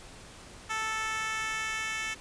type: tone with high-pass filter sweep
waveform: 10% pulse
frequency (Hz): 439.6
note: A4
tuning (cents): -2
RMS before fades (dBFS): -33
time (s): 0.69-2.15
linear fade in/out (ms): 20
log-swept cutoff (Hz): 1100 to 2000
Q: 1.3
effects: pink hiss -49 dBFS RMS until 2.2 s + resampled to 22050 Hz